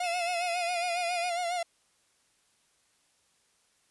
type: tone with vibrato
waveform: 45% pulse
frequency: 701 Hz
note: F5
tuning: 6 cents sharp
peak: -29 dBFS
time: 0-1.63 s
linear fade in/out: 5 ms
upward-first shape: sine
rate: 7.3 Hz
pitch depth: 60 cents each way
type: tone with pitch glide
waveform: 35% pulse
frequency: 2600 to 2463 Hz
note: E7 to D#7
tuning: -24 to -18 cents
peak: -34 dBFS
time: 0.03-1.3 s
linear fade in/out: 10 ms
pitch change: -94 cents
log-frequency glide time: 0.24-0.75 s
effects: white hiss -69 dBFS RMS until 3.9 s + resampled to 24000 Hz